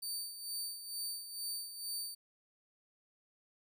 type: tone with tremolo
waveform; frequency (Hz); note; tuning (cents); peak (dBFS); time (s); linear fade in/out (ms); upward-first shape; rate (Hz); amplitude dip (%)
20% pulse; 4594; D8; -39; -31; 0.02-2.15; 10; sine; 2.2; 65
effects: none